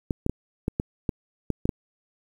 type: clicks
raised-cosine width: 3 ms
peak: -11 dBFS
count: 9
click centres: 0.108 / 0.264 / 0.296 / 0.681 / 0.799 / 1.092 / 1.503 / 1.655 / 1.692 s
effects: 8-bit